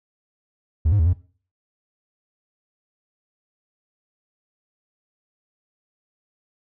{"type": "tone with pitch steps", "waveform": "triangle", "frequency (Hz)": [78.6, 102.7, 79.9, 89.4], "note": ["D#2", "G#2", "D#2", "F2"], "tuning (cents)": [18, -19, 47, 41], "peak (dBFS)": -12, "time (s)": [0.85, 1.134], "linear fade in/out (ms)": 10, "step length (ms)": 71, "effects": ["noise-tail reverb RT60 0.4 s tail -19 dB re dry", "tanh soft clip ceiling -9 dBFS"]}